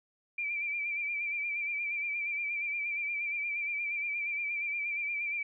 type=tone with vibrato; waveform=sine; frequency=2349 Hz; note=D7; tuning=in tune; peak=-31 dBFS; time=0.38-5.43 s; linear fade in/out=5 ms; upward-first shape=sine; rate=8.5 Hz; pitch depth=47 cents each way; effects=none